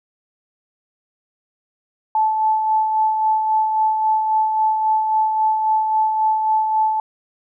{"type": "tone with tremolo", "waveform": "sine", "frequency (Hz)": 871, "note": "A5", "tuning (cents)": -18, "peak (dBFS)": -13, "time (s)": [2.15, 7], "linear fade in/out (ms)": 2, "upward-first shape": "sine", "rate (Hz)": 3.7, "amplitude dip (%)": 40, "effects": []}